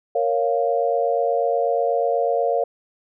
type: chord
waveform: sine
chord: Bb minor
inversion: none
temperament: equal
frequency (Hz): 466.2 / 554.4 / 698.5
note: Bb4 / Db5 / F5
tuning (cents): 0 / 0 / 0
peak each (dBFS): -22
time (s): 0.15-2.64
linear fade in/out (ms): 5
effects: none